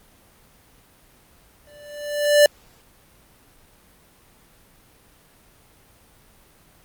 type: tone with exponential growth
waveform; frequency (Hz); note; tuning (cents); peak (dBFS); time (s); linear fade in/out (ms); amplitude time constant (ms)
square; 587.3; D5; 0; -9; 1.67-2.46; 2; 170
effects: pink hiss -54 dBFS RMS until 6.84 s + Opus 32 kbps